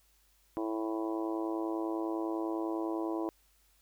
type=harmonic tone; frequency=110 Hz; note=A2; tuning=in tune; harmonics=3 / 4 / 5 / 6 / 7 / 8 / 9 / 10; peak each=-33 / -42 / -43 / -43 / -45 / -50 / -43 / -54 dBFS; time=0.57-3.29 s; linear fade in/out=0 ms; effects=added 50 Hz sine -69 dBFS peak until 3.81 s + white hiss -69 dBFS RMS until 3.81 s